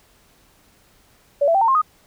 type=tone with pitch steps; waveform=sine; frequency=570 / 666.2 / 778.6 / 910.1 / 1063.7 / 1243.2 Hz; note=C#5 / E5 / G5 / A#5 / C6 / D#6; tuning=+48 / +18 / -12 / -42 / +28 / -2 cents; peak=-13 dBFS; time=1.41-1.818 s; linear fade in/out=10 ms; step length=68 ms; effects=pink hiss -56 dBFS RMS until 2.06 s